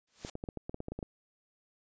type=noise with exponential growth; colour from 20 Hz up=white; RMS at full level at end=-39 dBFS; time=0.07-0.3 s; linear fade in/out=5 ms; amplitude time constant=49 ms
type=clicks; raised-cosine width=2 ms; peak=-25 dBFS; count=12; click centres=0.249 / 0.354 / 0.439 / 0.488 / 0.573 / 0.695 / 0.744 / 0.804 / 0.884 / 0.92 / 0.99 / 1.028 s
effects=resampled to 16000 Hz